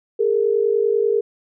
sine tone pair together, 410 / 460.2 Hz, G#4 / A#4, -22 / -22 cents, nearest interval major second, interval 200 cents, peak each -18 dBFS, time 0.19-1.21 s, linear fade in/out 10 ms, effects none

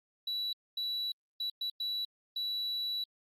sine tone bursts at uneven times, 3934 Hz, B7, 7 cents flat, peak -30 dBFS, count 6, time 0.27-0.53 / 0.77-1.12 / 1.4-1.5 / 1.61-1.7 / 1.8-2.05 / 2.36-3.04 s, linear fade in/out 5 ms, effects tanh soft clip ceiling -31 dBFS + Opus 48 kbps

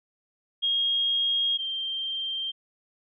sine tone pair in turn, 3257 / 3161 Hz, G#7 / G7, -34 / +14 cents, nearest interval minor second, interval 52 cents, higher first, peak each -22 / -28 dBFS, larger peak first, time 0.62-1.58 / 1.58-2.52 s, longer first, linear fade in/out 20 ms, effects none

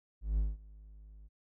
triangle tone with ADSR envelope, 52 Hz, G#1, 3 cents sharp, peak -24 dBFS, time 0.21-1.29 s, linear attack 170 ms, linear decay 190 ms, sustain -24 dB, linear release 29 ms, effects none

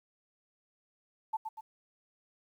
sine tone with echo, 880 Hz, A5, in tune, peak -29 dBFS, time 1.33-1.37 s, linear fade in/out 10 ms, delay 120 ms, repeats 2, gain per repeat -6 dB, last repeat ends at 1.61 s, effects 11-bit

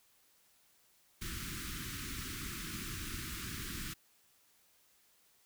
pink band-stop noise, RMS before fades -42 dBFS, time 1.21-3.94 s, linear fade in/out 10 ms, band 360 to 1200 Hz, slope 48 dB/octave, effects white hiss -69 dBFS RMS until 5.45 s

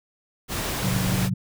pink noise, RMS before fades -28 dBFS, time 0.48-1.3 s, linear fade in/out 50 ms
sine chord, F# diminished, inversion first, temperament just, 111 / 133.2 / 185 Hz, A2 / C3 / F#3, +16 / +31 / 0 cents, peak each -28 / -28 / -25 dBFS, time 0.83-1.34 s, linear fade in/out 5 ms
effects none

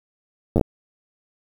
slowing click train, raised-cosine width 2 ms, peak -5 dBFS, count 5, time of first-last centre 0.56-0.612 s, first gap 9 ms, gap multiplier 1.25, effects 7-bit

